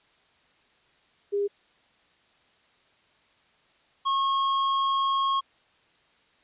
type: tone pair in turn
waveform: sine / square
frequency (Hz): 404.6 / 1087.7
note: G#4 / C#6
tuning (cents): -45 / -33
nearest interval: octave + perfect fourth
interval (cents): 1712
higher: second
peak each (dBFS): -23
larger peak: neither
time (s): 1.32-1.48 / 4.05-5.41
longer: second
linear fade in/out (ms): 20
effects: white hiss -63 dBFS RMS until 6.43 s + resampled to 8000 Hz